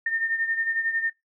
sine beating tone pair, 1816 / 1827 Hz, A#6 / A#6, -46 / -35 cents, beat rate 11 Hz, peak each -24 / -30 dBFS, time 0.06-1.1 s, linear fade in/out 5 ms, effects noise-tail reverb RT60 0.2 s tail -23 dB re dry

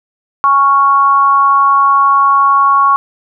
sine tone with amplitude modulation, 1108.7 Hz, C#6, in tune, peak -3 dBFS, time 0.44-2.96 s, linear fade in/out 0 ms, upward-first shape sine, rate 282 Hz, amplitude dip 60%, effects none

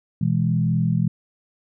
sine chord, E major, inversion second, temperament equal with one note detuned, 123.04 / 164.81 / 207.7 Hz, B2 / E3 / G#3, -6 / 0 / 0 cents, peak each -22 / -20 / -25 dBFS, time 0.21-1.08 s, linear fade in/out 5 ms, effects none

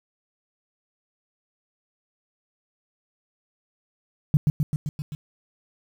sine tone with echo, 150 Hz, D3, 37 cents sharp, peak -12 dBFS, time 4.34-4.37 s, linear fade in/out 0 ms, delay 130 ms, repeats 6, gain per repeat -3 dB, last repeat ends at 5.15 s, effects 8-bit

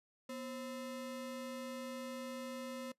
square ring-modulated tone, 387.4 Hz, G4, 20 cents flat, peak -40 dBFS, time 0.29-2.92 s, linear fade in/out 5 ms, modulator 144 Hz, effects noise-tail reverb RT60 0.1 s tail -20 dB re dry + resampled to 32000 Hz

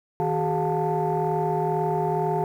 sine tone cluster, 158.1 / 378.1 / 420.2 / 711 / 887 Hz, D#3 / F#4 / G#4 / F5 / A5, +28 / +38 / +20 / +31 / +14 cents, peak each -27 dBFS, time 0.2-2.44 s, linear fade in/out 0 ms, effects tanh soft clip ceiling -15 dBFS + 9-bit

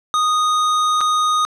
square tone with dropouts, 1240 Hz, D#6, 6 cents flat, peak -15 dBFS, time 0.14-1.45 s, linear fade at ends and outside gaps 0 ms, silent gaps 1.007-1.012 s, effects low-pass 7000 Hz 12 dB/octave

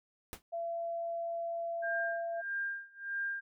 pink noise with exponential decay, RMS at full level -39 dBFS, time 0.33-0.42 s, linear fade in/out 0 ms, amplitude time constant 19 ms
sine tone, 676 Hz, E5, 43 cents sharp, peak -34 dBFS, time 0.52-2.42 s, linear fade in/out 20 ms
sine tone with tremolo, 1600 Hz, G6, 35 cents sharp, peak -32 dBFS, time 1.82-3.41 s, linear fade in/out 20 ms, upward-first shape sine, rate 1.6 Hz, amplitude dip 95%
effects none

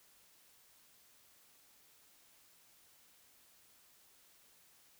silence, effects white hiss -66 dBFS RMS until 4.99 s

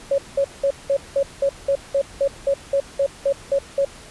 sine tone bursts, 554.4 Hz, C#5, in tune, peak -15 dBFS, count 15, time 0.11-3.85 s, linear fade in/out 5 ms, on 72 ms, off 190 ms, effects pink hiss -42 dBFS RMS until 4.1 s + resampled to 24000 Hz

